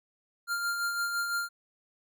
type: tone with tremolo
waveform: square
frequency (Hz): 1396.9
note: F6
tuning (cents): 0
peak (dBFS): -28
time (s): 0.47-1.49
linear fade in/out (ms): 50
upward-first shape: sine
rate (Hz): 5.9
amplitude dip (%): 40
effects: none